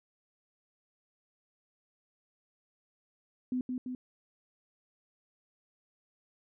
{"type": "tone with echo", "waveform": "sine", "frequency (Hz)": 252.5, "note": "B3", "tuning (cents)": 39, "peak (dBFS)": -29, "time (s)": [3.52, 3.61], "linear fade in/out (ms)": 2, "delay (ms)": 170, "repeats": 2, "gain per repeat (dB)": -3, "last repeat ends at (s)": 3.95, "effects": []}